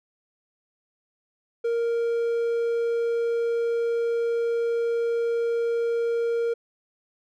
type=tone; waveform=triangle; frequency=466.2 Hz; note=A#4; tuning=in tune; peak=-20 dBFS; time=1.64-6.54 s; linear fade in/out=10 ms; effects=none